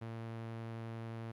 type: tone with low-pass filter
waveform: sawtooth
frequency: 113.9 Hz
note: A#2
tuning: 40 cents flat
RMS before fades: -44 dBFS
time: 0.01-1.32 s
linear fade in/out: 10 ms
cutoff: 3200 Hz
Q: 0.53
effects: 13-bit